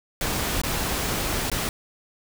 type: noise with dropouts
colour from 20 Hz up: pink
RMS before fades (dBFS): -26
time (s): 0.21-1.69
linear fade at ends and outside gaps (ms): 1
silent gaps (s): 0.616-0.635 / 1.5-1.516
effects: none